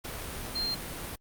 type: tone in noise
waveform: sine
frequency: 4186 Hz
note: C8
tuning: in tune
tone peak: -29 dBFS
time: 0.55-0.75 s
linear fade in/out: 10 ms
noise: pink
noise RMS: -38 dBFS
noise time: 0.04-1.16 s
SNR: +6 dB
effects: Opus 48 kbps